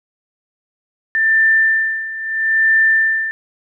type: tone with tremolo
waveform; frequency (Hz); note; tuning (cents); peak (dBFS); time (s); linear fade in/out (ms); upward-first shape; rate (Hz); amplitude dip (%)
sine; 1782; A6; +22; -9; 1.15-3.31; 0; sine; 0.76; 80
effects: none